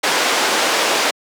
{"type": "band-pass noise", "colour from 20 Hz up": "pink", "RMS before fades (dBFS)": -17, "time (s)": [0.03, 1.11], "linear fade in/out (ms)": 10, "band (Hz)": [440, 6600], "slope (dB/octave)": 12, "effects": ["high-pass 200 Hz 12 dB/octave"]}